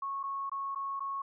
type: tone with dropouts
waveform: sine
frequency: 1100 Hz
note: C#6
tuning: 14 cents flat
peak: -33 dBFS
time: 0.02-1.22 s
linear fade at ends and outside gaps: 5 ms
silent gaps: 0.231-0.236 / 0.496-0.516 / 0.749-0.757 / 0.996-1.004 s
effects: none